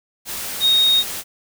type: tone in noise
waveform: sine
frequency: 3729 Hz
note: A#7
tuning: in tune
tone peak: -12 dBFS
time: 0.6-1.04 s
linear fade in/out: 50 ms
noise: white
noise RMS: -28 dBFS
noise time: 0.25-1.24 s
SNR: +13 dB
effects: none